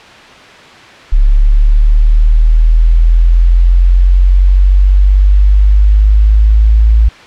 sine linear sweep, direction up, 35 to 55 Hz, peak -3 dBFS, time 1.12-7.09 s, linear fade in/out 10 ms, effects white hiss -34 dBFS RMS until 7.26 s + low-pass 3000 Hz 12 dB/octave

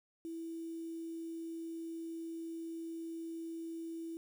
sine tone with quantisation, 329.6 Hz, E4, in tune, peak -40 dBFS, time 0.25-4.17 s, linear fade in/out 0 ms, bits 10, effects none

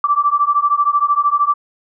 sine beating tone pair, 1159 / 1172 Hz, D6 / D6, -23 / -4 cents, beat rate 13 Hz, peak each -15 dBFS, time 0.04-1.54 s, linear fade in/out 2 ms, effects none

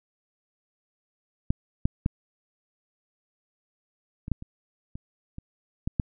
clicks, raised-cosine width 5 ms, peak -10 / -9 / -11 / -23 / -12 / -26 / -25 / -25 / -15 / -11 dBFS, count 10, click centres 1.505 / 1.855 / 2.061 / 4.281 / 4.317 / 4.424 / 4.955 / 5.384 / 5.875 / 5.998 s, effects none

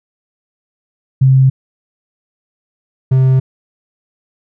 sine / triangle tone pair in turn, 132.5 / 130.98 Hz, C3 / C3, +22 / +2 cents, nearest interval unison, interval 20 cents, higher first, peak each -5 dBFS, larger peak neither, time 1.21-1.5 / 3.11-3.4 s, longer neither, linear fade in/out 10 ms, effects none

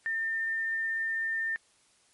sine tone, 1804 Hz, A6, 43 cents sharp, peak -28 dBFS, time 0.06-1.56 s, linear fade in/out 0 ms, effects white hiss -65 dBFS RMS until 2.13 s + MP3 48 kbps

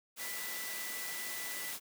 sine tone in noise, 1982 Hz, B6, 6 cents sharp, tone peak -44 dBFS, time 0.18-1.75 s, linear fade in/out 50 ms, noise white, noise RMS -41 dBFS, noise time 0.16-1.8 s, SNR -6 dB, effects high-pass 200 Hz 12 dB/octave

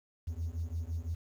triangle beating tone pair, 79.8 / 85.7 Hz, D#2 / F2, +44 / -32 cents, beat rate 5.9 Hz, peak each -34 / -34 dBFS, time 0.27-1.15 s, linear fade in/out 10 ms, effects tanh soft clip ceiling -28 dBFS + 10-bit

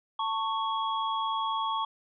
sine tone cluster, 892 / 1108 / 3322 Hz, A5 / C#6 / G#7, +23 / -1 / 0 cents, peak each -31 / -30 / -37 dBFS, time 0.19-1.85 s, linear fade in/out 5 ms, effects none

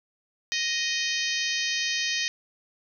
harmonic tone, 622.3 Hz, D#5, in tune, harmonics 3 / 4 / 5 / 6 / 7 / 8 / 9 / 10, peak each -31 / -32 / -33 / -34 / -34 / -35 / -36 / -36 dBFS, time 0.52-2.28 s, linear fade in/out 0 ms, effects none

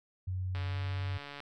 sine tone with pitch glide, 92.5 to 95.38 Hz, F#2 to G2, 0 to -47 cents, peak -32 dBFS, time 0.27-1.18 s, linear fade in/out 10 ms, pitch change +53 cents, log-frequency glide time 0.63-0.77 s
click train, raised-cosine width 0.3 ms, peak -28 dBFS, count 123, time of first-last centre 0.55-1.403 s, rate 143 Hz
effects none

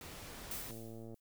pink noise, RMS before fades -49 dBFS, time 0.01-0.71 s, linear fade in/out 2 ms
blue noise with exponential decay, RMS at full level -40 dBFS, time 0.51-1.2 s, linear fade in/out 2 ms, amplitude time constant 150 ms
click train, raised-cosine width 2 ms, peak -37 dBFS, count 51, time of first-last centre 0.7-1.142 s, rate 113 Hz
effects none

